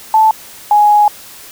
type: tone pair in turn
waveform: sine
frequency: 876 / 833.5 Hz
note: A5 / G#5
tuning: -8 / +6 cents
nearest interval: minor second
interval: 86 cents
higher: first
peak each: -5 dBFS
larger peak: neither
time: 0.14-0.31 / 0.71-1.08 s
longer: second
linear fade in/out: 2 ms
effects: white hiss -35 dBFS RMS until 1.51 s